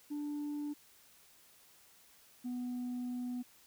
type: tone pair in turn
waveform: sine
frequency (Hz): 293.7 / 247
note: D4 / B3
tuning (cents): 0 / 0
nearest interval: minor third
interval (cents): 300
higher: first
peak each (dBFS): -34 / -34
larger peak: neither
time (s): 0.1-0.74 / 2.44-3.43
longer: second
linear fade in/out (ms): 20
effects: tanh soft clip ceiling -35 dBFS + white hiss -63 dBFS RMS until 3.66 s